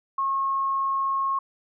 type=tone; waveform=sine; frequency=1086 Hz; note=C#6; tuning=36 cents flat; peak=-22 dBFS; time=0.18-1.39 s; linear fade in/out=5 ms; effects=none